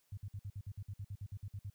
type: tone bursts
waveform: sine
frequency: 100 Hz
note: G2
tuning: 35 cents sharp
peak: -40 dBFS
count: 15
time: 0.12-1.7 s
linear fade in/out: 5 ms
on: 54 ms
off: 55 ms
effects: white hiss -75 dBFS RMS until 1.74 s